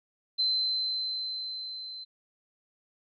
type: tone with level ramp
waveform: sine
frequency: 4076 Hz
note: C8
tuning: 46 cents flat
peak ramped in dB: -23 to -39 dBFS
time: 0.38-2.05 s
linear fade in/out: 20 ms
effects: none